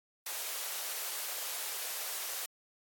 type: high-pass noise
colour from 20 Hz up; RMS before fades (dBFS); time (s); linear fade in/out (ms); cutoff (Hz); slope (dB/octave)
white; -38; 0.26-2.46; 5; 460; 24
effects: AAC 64 kbps